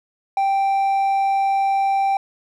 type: tone with hard clipping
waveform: sine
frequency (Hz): 784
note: G5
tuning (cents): 0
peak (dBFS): -17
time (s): 0.37-2.17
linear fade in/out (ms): 2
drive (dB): 3
effects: none